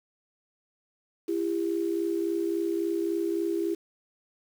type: tone pair together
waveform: sine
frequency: 336.1 / 399.7 Hz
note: E4 / G4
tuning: +34 / +34 cents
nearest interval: minor third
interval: 300 cents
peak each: -27 / -30 dBFS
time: 1.28-3.75 s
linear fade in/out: 10 ms
effects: 8-bit